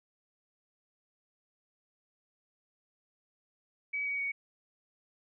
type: tone with pitch steps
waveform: sine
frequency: 2277 / 2257 / 2238 Hz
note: C#7 / C#7 / C#7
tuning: +46 / +31 / +16 cents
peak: -31 dBFS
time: 3.93-4.32 s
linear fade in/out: 10 ms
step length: 130 ms
effects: none